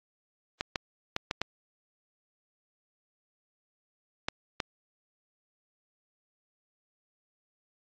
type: clicks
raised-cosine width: 0.2 ms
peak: -11 dBFS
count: 7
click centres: 0.609 / 0.758 / 1.164 / 1.311 / 1.416 / 4.285 / 4.602 s
effects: low-pass 5000 Hz 12 dB/octave + AAC 32 kbps